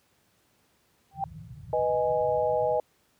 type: tone with exponential growth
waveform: sine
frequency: 784 Hz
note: G5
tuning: in tune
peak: -22 dBFS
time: 1.11-1.24 s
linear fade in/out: 2 ms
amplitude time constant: 27 ms
type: low-pass noise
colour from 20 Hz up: white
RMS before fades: -42 dBFS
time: 1.13-2.8 s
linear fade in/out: 50 ms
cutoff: 170 Hz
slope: 96 dB/octave
type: chord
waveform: sine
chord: G# minor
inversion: first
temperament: equal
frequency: 493.9 / 622.3 / 830.6 Hz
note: B4 / D#5 / G#5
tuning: 0 / 0 / 0 cents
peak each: -27 / -26 / -29 dBFS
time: 1.73-2.8 s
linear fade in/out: 2 ms
effects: pink hiss -67 dBFS RMS until 3.19 s + high-pass 80 Hz 12 dB/octave